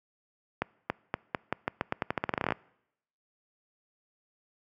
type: accelerating click train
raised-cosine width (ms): 0.5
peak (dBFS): -12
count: 21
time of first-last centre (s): 0.62-2.522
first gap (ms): 280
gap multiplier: 0.86
effects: noise-tail reverb RT60 0.8 s tail -25 dB re dry + high-pass 100 Hz 12 dB/octave